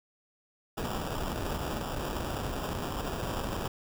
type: noise with sample-and-hold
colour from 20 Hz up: pink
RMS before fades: -34 dBFS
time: 0.77-3.68 s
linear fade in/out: 5 ms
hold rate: 2100 Hz
effects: none